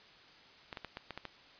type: clicks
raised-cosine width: 0.3 ms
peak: -25 dBFS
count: 7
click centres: 0.728 / 0.772 / 0.847 / 0.971 / 1.107 / 1.176 / 1.253 s
effects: white hiss -58 dBFS RMS until 1.59 s + resampled to 11025 Hz